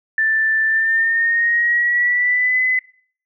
sine tone with pitch glide, 1768 to 2019 Hz, A6 to B6, +8 to +38 cents, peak -14 dBFS, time 0.18-2.79 s, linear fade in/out 2 ms, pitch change +230 cents, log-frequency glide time 0.66-2.61 s, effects noise-tail reverb RT60 0.5 s tail -21 dB re dry

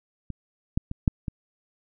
clicks, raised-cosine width 5 ms, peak -21 / -11 / -19 / -6 / -17 dBFS, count 5, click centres 0.303 / 0.775 / 0.914 / 1.078 / 1.282 s, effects none

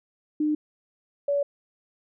sine tone pair in turn, 302.6 / 569.4 Hz, D#4 / C#5, -48 / +46 cents, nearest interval major seventh, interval 1094 cents, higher second, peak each -21 dBFS, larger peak neither, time 0.4-0.55 / 1.28-1.43 s, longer neither, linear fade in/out 5 ms, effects none

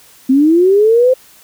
sine linear sweep, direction up, 254.4 to 523.3 Hz, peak -6 dBFS, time 0.29-1.14 s, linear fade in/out 10 ms, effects white hiss -44 dBFS RMS until 1.43 s

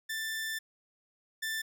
sawtooth tone pair in turn, 1772 / 1772 Hz, A6 / A6, +12 / +12 cents, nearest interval unison, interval 0 cents, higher neither, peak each -30 / -29 dBFS, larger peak second, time 0.09-0.59 / 1.42-1.62 s, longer first, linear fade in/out 10 ms, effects none

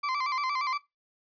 35% pulse tone with vibrato, 1097 Hz, C#6, 18 cents flat, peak -26 dBFS, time 0.03-0.78 s, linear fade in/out 10 ms, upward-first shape square, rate 8.6 Hz, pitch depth 97 cents each way, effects noise-tail reverb RT60 0.2 s tail -19 dB re dry + resampled to 11025 Hz

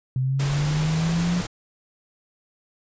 sine linear sweep, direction up, 127.6 to 178.1 Hz, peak -20 dBFS, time 0.16-1.41 s, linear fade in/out 2 ms
pink noise, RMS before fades -31 dBFS, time 0.39-1.47 s, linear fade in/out 10 ms
effects resampled to 16000 Hz

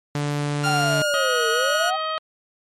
sawtooth tone, 145.8 Hz, D3, 12 cents flat, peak -18 dBFS, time 0.15-1.02 s, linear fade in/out 2 ms
sawtooth tone with pitch glide, 1396.9 to 1453.7 Hz, F6 to F#6, 0 to -31 cents, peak -18 dBFS, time 0.63-1.91 s, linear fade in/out 20 ms, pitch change +69 cents, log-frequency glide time 0.74-1.43 s
sine exponential two-way sweep, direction down then up, 790 to 446.3 to 790 Hz, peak -22 dBFS, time 0.65-1.97 s, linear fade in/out 20 ms, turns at 1.5 s
harmonic tone, 631 Hz, D#5, 24 cents sharp, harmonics 1 / 2 / 3 / 4 / 5 / 6 / 7, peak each -29 / -25 / -36 / -39 / -32 / -41 / -40 dBFS, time 1.14-2.18 s, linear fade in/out 0 ms
effects low-pass 10000 Hz 12 dB/octave + MP3 64 kbps

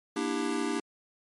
square chord, E half-diminished seventh, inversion second, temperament just, 237.3 / 296.7 / 329.6 / 395.6 Hz, Bb3 / D4 / E4 / G4, +31 / +18 / 0 / +16 cents, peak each -36 / -33 / -36 / -35 dBFS, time 0.16-0.8 s, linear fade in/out 5 ms, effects MP3 48 kbps

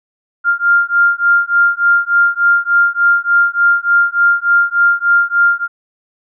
sine beating tone pair, 1396.9 / 1400.3 Hz, F6 / F6, 0 / +4 cents, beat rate 3.4 Hz, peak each -12 dBFS, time 0.44-5.68 s, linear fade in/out 50 ms, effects none

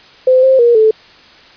sine tone with pitch steps, 514 / 527 / 474.1 / 437.2 Hz, C5 / C5 / A#4 / A4, -31 / +12 / +29 / -11 cents, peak -5 dBFS, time 0.27-0.91 s, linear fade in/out 5 ms, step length 160 ms, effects white hiss -41 dBFS RMS until 1.56 s + resampled to 11025 Hz

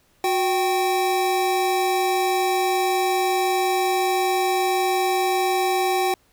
square tone pair together, 366.1 / 775.7 Hz, F#4 / G5, -18 / -18 cents, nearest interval octave + minor second, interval 1300 cents, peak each -23 / -22 dBFS, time 0.24-6.14 s, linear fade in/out 2 ms, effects pink hiss -61 dBFS RMS until 6.32 s

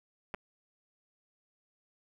clicks, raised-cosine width 0.5 ms, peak -23 dBFS, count 2, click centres 0.341 / 0.346 s, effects 9-bit

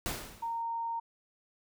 pink noise with exponential decay, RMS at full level -32 dBFS, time 0.06-0.62 s, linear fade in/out 0 ms, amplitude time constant 120 ms
sine tone, 923 Hz, A#5, 17 cents flat, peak -32 dBFS, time 0.42-1 s, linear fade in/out 10 ms
effects none

